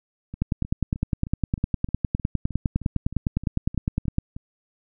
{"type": "two click trains", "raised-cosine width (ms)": 5, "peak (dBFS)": [-22, -9], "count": [14, 38], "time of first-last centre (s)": [[0.34, 4.365], [0.42, 4.184]], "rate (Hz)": [3.23, 9.83], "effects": []}